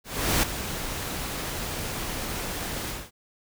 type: noise with ADSR envelope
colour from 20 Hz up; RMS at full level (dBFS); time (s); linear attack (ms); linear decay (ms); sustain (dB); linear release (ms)
pink; -21; 0.04-3.11; 390; 7; -11; 220
effects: none